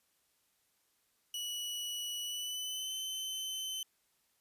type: tone with pitch glide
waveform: sawtooth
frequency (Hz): 2938 to 3061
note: F#7 to G7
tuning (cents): -13 to -42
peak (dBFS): -34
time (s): 1.34-3.83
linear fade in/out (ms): 2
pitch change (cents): +71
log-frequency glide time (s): 2.22-2.94
effects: white hiss -75 dBFS RMS until 4.4 s + resampled to 32000 Hz